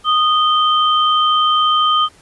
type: tone pair together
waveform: sine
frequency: 1237 / 3117 Hz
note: D#6 / G7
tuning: -10 / -11 cents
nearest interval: octave + major third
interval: 1599 cents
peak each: -12 / -17 dBFS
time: 0.04-2.09 s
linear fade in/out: 50 ms
effects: pink hiss -48 dBFS RMS until 2.21 s + resampled to 24000 Hz

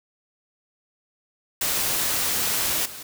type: noise with level steps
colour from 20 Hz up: white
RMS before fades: -24 / -38 dBFS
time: 1.61-3.03 s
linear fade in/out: 5 ms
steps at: 2.85 s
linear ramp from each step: 10 ms
effects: none

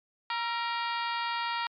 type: harmonic tone with a mistuned harmonic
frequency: 470.5 Hz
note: A#4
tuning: 16 cents sharp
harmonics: 2 / 3 / 4 / 5 / 6 / 7 / 8 / 9 / 10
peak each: -32 / -36 / -38 / -40 / -42 / -43 / -44 / -45 / -46 dBFS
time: 0.3-1.67 s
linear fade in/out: 2 ms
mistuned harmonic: 3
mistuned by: -57 cents
effects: MP3 64 kbps

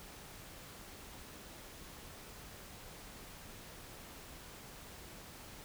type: silence
effects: pink hiss -52 dBFS RMS until 5.64 s

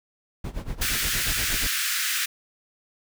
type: noise with tremolo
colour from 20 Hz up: brown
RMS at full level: -29 dBFS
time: 0.44-1.67 s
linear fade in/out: 5 ms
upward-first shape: sine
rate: 8.5 Hz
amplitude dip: 85%
type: high-pass noise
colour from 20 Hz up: pink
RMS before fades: -26 dBFS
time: 0.81-2.26 s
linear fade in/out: 10 ms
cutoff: 1400 Hz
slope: 48 dB/octave
effects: none

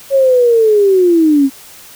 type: linear sweep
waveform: sine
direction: down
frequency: 554.4 to 264.3 Hz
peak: -6 dBFS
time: 0.1-1.5 s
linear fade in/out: 50 ms
effects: white hiss -37 dBFS RMS until 1.95 s

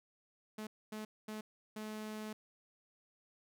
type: tone bursts at uneven times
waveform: sawtooth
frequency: 215 Hz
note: A3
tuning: 40 cents flat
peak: -38 dBFS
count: 4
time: 0.58-0.67 / 0.92-1.05 / 1.28-1.41 / 1.76-2.33 s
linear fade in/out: 5 ms
effects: none

